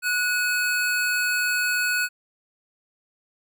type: tone pair together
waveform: square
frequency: 1468.3 / 2549 Hz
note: F#6 / D#7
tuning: -14 / +41 cents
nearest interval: minor seventh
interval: 955 cents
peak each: -23 / -28 dBFS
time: 0.02-2.09 s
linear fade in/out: 50 ms
effects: none